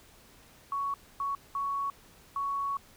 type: tone bursts at uneven times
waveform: sine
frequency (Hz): 1115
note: C#6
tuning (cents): +10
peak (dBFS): -29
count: 4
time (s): 0.72-0.94 / 1.2-1.35 / 1.55-1.9 / 2.36-2.77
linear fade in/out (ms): 2
effects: pink hiss -57 dBFS RMS until 2.96 s